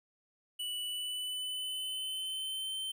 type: tone with pitch glide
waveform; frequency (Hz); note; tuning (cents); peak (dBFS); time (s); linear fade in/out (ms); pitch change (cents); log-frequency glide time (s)
square; 2960 to 3098; F#7 to G7; 0 to -21; -36; 0.59-2.92; 10; +79; 0.82-2.76
effects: 12-bit